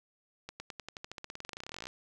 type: accelerating click train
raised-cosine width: 0.2 ms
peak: -24 dBFS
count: 30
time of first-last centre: 0.49-1.87 s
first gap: 110 ms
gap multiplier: 0.93
effects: none